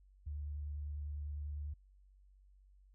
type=tone with vibrato; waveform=sine; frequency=73.42 Hz; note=D2; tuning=in tune; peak=-39 dBFS; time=0.26-1.74 s; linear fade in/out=10 ms; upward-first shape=triangle; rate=10 Hz; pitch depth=18 cents each way; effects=added 48 Hz sine -61 dBFS peak until 2.94 s